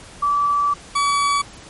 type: tone pair in turn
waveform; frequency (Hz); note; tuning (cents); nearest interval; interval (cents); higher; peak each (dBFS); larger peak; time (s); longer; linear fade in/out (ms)
sine / 40% pulse; 1156 / 1140.1; D6 / C#6; -28 / +48; unison; 24; first; -15; neither; 0.22-0.74 / 0.95-1.42; first; 10
effects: pink hiss -41 dBFS RMS until 1.69 s + MP3 48 kbps